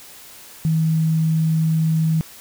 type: tone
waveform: sine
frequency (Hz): 160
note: D#3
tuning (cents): +49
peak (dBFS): -15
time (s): 0.65-2.21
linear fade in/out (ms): 0
effects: white hiss -42 dBFS RMS until 2.4 s